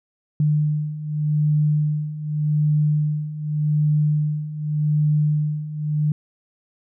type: beating tone pair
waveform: sine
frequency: 150 / 150.85 Hz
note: D3 / D3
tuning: +37 / +47 cents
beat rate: 0.85 Hz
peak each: -23 / -19 dBFS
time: 0.4-6.12 s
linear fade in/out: 2 ms
effects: none